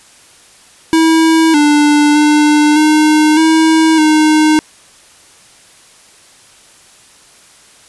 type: tone with pitch steps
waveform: square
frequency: 323.5 / 295.2 / 299 / 306.4 / 319.9 / 308.6 Hz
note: E4 / D4 / D4 / D#4 / D#4 / D#4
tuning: -32 / +9 / +31 / -27 / +48 / -14 cents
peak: -7 dBFS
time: 0.93-4.59 s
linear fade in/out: 0 ms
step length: 610 ms
effects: white hiss -43 dBFS RMS until 7.88 s + resampled to 24000 Hz